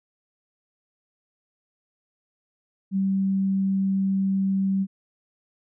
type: tone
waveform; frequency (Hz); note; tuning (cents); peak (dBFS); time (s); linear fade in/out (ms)
sine; 193.4; G3; -23; -20; 2.91-4.87; 50
effects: none